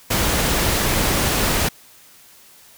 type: noise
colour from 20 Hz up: pink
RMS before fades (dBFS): -19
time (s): 0.1-1.69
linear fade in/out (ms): 10
effects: white hiss -48 dBFS RMS until 2.77 s